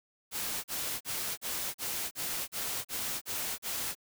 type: noise bursts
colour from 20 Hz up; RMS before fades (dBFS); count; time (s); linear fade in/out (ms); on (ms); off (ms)
white; -35; 10; 0.31-3.952; 50; 330; 38
effects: none